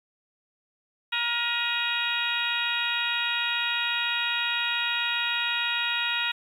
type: harmonic tone with a mistuned harmonic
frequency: 473.2 Hz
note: A#4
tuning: 26 cents sharp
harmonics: 2 / 3 / 4 / 5 / 6 / 7 / 8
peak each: -36 / -32 / -32 / -30 / -33 / -34 / -32 dBFS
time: 1.12-6.32 s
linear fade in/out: 10 ms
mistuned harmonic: 5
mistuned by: +86 cents
effects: 9-bit